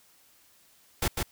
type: noise with echo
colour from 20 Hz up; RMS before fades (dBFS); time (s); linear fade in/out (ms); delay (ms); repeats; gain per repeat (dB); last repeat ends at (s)
pink; -26; 1.02-1.08; 5; 150; 1; -3; 1.23
effects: white hiss -61 dBFS RMS until 1.31 s